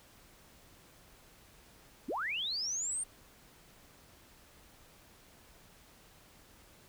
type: linear sweep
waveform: sine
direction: up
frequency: 175.7 to 8960 Hz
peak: -33 dBFS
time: 2.08-3.04 s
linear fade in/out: 10 ms
effects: pink hiss -60 dBFS RMS until 6.88 s